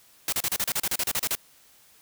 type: noise bursts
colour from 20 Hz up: white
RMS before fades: -26 dBFS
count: 14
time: 0.28-1.352 s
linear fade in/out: 2 ms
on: 45 ms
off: 34 ms
effects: white hiss -57 dBFS RMS until 2.01 s